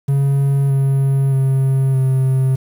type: tone with pitch steps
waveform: triangle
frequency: 138.59 / 136.29 / 134.02 / 131.8 Hz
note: C#3 / C#3 / C3 / C3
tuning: 0 / -29 / +42 / +13 cents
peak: -10 dBFS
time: 0.08-2.56 s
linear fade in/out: 10 ms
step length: 620 ms
effects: 7-bit